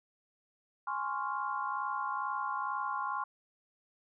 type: chord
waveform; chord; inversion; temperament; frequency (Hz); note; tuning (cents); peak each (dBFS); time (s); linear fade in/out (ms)
sine; Db major seventh; second; equal; 830.6 / 1046.5 / 1108.7 / 1396.9; Ab5 / C6 / Db6 / F6; 0 / 0 / 0 / 0; -39 / -36 / -38 / -40; 0.87-3.24; 5
effects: none